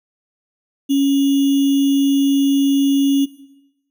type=tone with sample-and-hold; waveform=sine; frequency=277 Hz; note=C#4; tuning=1 cent flat; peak=-12 dBFS; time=0.89-3.26 s; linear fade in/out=20 ms; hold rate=3150 Hz; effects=noise-tail reverb RT60 0.9 s tail -17 dB re dry